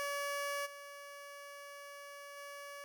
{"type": "tone with level steps", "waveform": "15% pulse", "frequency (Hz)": 569, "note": "C#5", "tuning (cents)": 45, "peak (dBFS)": [-30, -42, -40], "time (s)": [0, 2.84], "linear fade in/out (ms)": 0, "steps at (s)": [0.65, 2.36], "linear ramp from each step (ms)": 20, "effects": []}